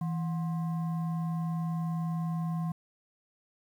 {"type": "tone with frequency modulation", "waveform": "sine", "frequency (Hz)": 164.81, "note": "E3", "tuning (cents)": 0, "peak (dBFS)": -29, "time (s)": [0.01, 2.72], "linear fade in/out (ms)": 5, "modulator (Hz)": 890, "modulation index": 0.32, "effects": ["10-bit"]}